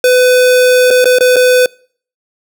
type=tone with dropouts; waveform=square; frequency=502 Hz; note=B4; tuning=28 cents sharp; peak=-6 dBFS; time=0.04-1.66 s; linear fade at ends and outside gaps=2 ms; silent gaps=0.905-0.909 / 1.044-1.055 / 1.186-1.207 / 1.36-1.365 s; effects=noise-tail reverb RT60 0.5 s tail -26 dB re dry